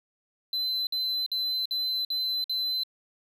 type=tone bursts; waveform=triangle; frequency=4048 Hz; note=B7; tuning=42 cents sharp; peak=-25 dBFS; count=6; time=0.53-2.835 s; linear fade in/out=2 ms; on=340 ms; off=53 ms; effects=none